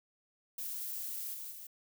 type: noise with level steps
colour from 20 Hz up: violet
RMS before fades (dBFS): -40 / -44 / -48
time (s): 0.58-1.67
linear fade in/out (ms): 5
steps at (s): 1.33 / 1.5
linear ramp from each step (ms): 20
effects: none